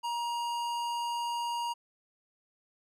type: tone with tanh clipping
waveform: sine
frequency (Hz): 946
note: A#5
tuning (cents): +25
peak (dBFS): -33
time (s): 0.03-1.74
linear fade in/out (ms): 20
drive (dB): 18
effects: none